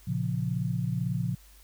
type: chord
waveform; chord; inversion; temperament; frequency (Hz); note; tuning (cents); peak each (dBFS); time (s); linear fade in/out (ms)
sine; Bb minor; none; equal; 116.54 / 138.59 / 174.61; Bb2 / Db3 / F3; 0 / 0 / 0; -31; 0.07-1.35; 10
effects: added 50 Hz sine -53 dBFS peak until 1.63 s + white hiss -58 dBFS RMS until 1.63 s